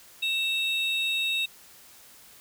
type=tone pair together; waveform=triangle; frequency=2654 / 3753 Hz; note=E7 / A#7; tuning=+11 / +11 cents; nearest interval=tritone; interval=600 cents; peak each=-26 dBFS; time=0.22-1.46 s; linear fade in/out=10 ms; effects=white hiss -52 dBFS RMS until 2.4 s